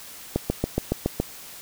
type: click train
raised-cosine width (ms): 2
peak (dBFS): -8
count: 7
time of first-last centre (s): 0.36-1.2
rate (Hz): 7.14
effects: white hiss -42 dBFS RMS until 1.61 s